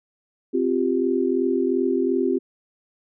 sine chord, C suspended fourth, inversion none, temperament equal, 261.6 / 349.2 / 392 Hz, C4 / F4 / G4, 0 / 0 / 0 cents, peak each -23 dBFS, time 0.53-2.39 s, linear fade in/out 20 ms, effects none

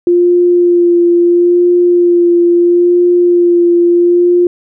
sine tone with vibrato, 349.2 Hz, F4, in tune, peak -5 dBFS, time 0.07-4.47 s, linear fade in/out 2 ms, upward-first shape sine, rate 0.75 Hz, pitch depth 17 cents each way, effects none

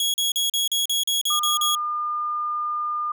sawtooth tone bursts, 3329 Hz, G#7, 3 cents sharp, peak -17 dBFS, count 10, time 0-1.751 s, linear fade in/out 2 ms, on 140 ms, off 39 ms
sine tone, 1209 Hz, D6, 50 cents sharp, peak -23 dBFS, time 1.3-3.12 s, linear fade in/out 5 ms
effects none

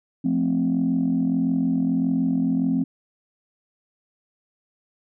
sine chord, F major, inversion none, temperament equal, 174.61 / 220 / 261.6 Hz, F3 / A3 / C4, 0 / 0 / 0 cents, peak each -24 / -25 / -20 dBFS, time 0.24-2.84 s, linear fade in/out 10 ms, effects tanh soft clip ceiling -13 dBFS

